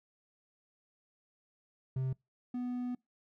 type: tone pair in turn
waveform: triangle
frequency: 130.9 / 247.1 Hz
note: C3 / B3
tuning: +1 / +1 cents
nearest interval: major seventh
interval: 1100 cents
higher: second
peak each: -29 / -32 dBFS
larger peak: first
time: 1.96-2.13 / 2.54-2.95 s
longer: second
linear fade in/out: 5 ms
effects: noise-tail reverb RT60 0.2 s tail -25 dB re dry